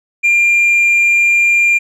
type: tone with hard clipping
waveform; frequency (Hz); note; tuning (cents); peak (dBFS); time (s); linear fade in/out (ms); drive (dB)
triangle; 2393; D7; +32; -7; 0.23-1.79; 20; 1
effects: none